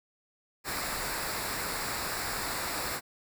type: noise with comb filter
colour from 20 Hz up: pink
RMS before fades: -34 dBFS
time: 0.64-3.01 s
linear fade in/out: 50 ms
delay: 0.32 ms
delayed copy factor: -0.65
effects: none